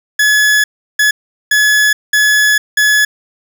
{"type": "tone bursts at uneven times", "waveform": "40% pulse", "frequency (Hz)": 1702, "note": "G#6", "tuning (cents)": 42, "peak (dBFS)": -7, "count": 5, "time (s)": [[0.19, 0.64], [0.99, 1.11], [1.51, 1.93], [2.13, 2.58], [2.77, 3.05]], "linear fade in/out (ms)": 5, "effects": []}